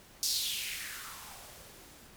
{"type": "noise with band-pass filter sweep", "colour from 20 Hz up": "violet", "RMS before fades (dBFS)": -39, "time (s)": [0.23, 2.07], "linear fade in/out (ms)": 0, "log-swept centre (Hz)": [5200, 220], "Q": 3.7, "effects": ["pink hiss -56 dBFS RMS until 2.16 s"]}